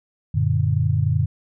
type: chord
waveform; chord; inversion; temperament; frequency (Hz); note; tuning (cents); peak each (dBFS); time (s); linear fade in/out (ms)
sine; Gb augmented; none; equal with one note detuned; 93.41 / 116.54 / 146.83; Gb2 / Bb2 / D3; +17 / 0 / 0; -21; 0.34-1.26; 10
effects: none